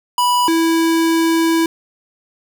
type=tone pair in turn; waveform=square; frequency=982 / 328.7 Hz; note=B5 / E4; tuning=-10 / -5 cents; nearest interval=octave + perfect fifth; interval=1895 cents; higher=first; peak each=-13 dBFS; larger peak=neither; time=0.18-0.48 / 0.48-1.66 s; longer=second; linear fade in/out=2 ms; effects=none